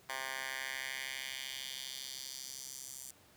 10% pulse tone with high-pass filter sweep, 132.7 Hz, C3, 25 cents sharp, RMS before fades -43 dBFS, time 0.09-3.11 s, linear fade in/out 5 ms, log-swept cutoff 1200 to 7700 Hz, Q 1.8, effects pink hiss -63 dBFS RMS until 3.36 s + high-pass 80 Hz 12 dB/octave

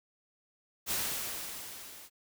white noise with level ramp, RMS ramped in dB -31 to -51 dBFS, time 0.86-2.1 s, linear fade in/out 50 ms, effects none

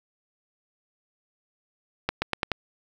accelerating click train, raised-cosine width 0.3 ms, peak -8 dBFS, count 5, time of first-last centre 2.09-2.517 s, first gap 130 ms, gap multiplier 0.87, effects 7-bit

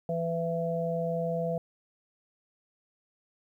harmonic tone, 167.2 Hz, E3, 25 cents sharp, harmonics 1 / 3 / 4, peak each -32 / -32 / -32 dBFS, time 0.09-1.58 s, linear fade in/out 2 ms, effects 11-bit

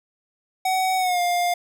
square tone with pitch glide, 751 to 704.8 Hz, F#5 to F5, +26 to +16 cents, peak -20 dBFS, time 0.65-1.54 s, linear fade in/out 5 ms, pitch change -110 cents, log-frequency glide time 0.98-1.2 s, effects none

